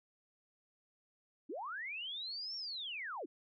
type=linear two-way sweep; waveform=sine; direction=up then down; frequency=243.7 to 5550 to 243.7 Hz; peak=-40 dBFS; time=1.49-3.26 s; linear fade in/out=10 ms; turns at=2.56 s; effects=none